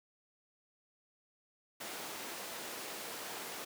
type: high-pass noise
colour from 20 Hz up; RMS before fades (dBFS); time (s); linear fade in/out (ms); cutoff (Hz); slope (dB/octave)
pink; -44; 1.8-3.65; 10; 350; 12
effects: none